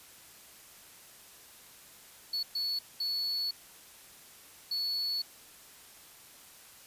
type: tone bursts at uneven times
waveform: triangle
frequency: 4413 Hz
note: C#8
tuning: 9 cents flat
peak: -29 dBFS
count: 4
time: 2.33-2.43 / 2.55-2.79 / 3-3.51 / 4.71-5.22 s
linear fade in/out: 5 ms
effects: white hiss -54 dBFS RMS until 6.86 s + resampled to 32000 Hz